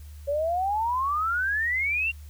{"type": "exponential sweep", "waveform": "sine", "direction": "up", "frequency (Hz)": [554.4, 2794], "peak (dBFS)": -23, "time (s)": [0.27, 2.12], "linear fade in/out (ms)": 20, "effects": ["added 74 Hz sine -40 dBFS peak until 2.29 s", "white hiss -57 dBFS RMS until 2.29 s"]}